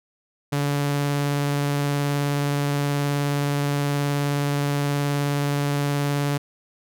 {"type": "tone with vibrato", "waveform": "sawtooth", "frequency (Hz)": 143.3, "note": "D3", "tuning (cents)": -42, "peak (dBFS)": -17, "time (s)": [0.52, 6.38], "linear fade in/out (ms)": 10, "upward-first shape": "sine", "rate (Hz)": 19, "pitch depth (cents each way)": 11, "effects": []}